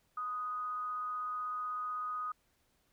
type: tone with frequency modulation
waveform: sine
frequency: 1244.5 Hz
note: D#6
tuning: in tune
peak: -35 dBFS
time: 0.17-2.32 s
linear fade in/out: 5 ms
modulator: 227 Hz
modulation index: 0.22
effects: pink hiss -74 dBFS RMS until 2.92 s